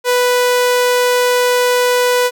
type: tone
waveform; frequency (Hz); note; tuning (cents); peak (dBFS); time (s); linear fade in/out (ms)
sawtooth; 493.9; B4; 0; -7; 0.04-2.31; 50
effects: none